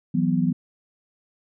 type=chord; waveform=sine; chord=E suspended second; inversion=none; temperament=equal with one note detuned; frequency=164.81 / 185 / 248.5 Hz; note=E3 / F#3 / B3; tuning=0 / 0 / +11 cents; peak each=-23 dBFS; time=0.14-0.53 s; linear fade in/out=10 ms; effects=none